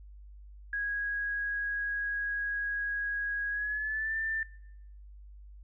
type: tone with pitch glide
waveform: sine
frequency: 1652 to 1780.8 Hz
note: G#6 to A6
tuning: -10 to +20 cents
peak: -30 dBFS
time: 0.73-4.43 s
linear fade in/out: 2 ms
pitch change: +130 cents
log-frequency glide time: 3.5-4.15 s
effects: noise-tail reverb RT60 0.8 s tail -22 dB re dry + added 50 Hz sine -47 dBFS peak until 5.63 s